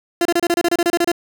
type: tone bursts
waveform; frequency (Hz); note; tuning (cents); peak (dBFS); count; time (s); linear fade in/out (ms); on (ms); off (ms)
30% pulse; 343.7; F4; -28; -11; 13; 0.21-1.117; 2; 43; 29
effects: none